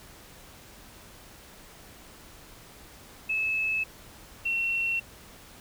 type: tone pair in turn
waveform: sine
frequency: 2600 / 2718 Hz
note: E7 / F7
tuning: -24 / -48 cents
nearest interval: minor second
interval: 76 cents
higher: second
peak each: -25 dBFS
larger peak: neither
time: 3.29-3.84 / 4.45-5 s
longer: neither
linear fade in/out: 10 ms
effects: pink hiss -50 dBFS RMS until 5.6 s